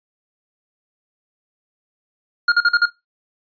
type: tone bursts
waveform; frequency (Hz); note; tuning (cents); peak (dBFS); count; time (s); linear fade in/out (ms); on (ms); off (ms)
square; 1419; F6; +27; -11; 5; 2.48-2.857; 5; 41; 43
effects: noise-tail reverb RT60 0.2 s tail -18 dB re dry + resampled to 11025 Hz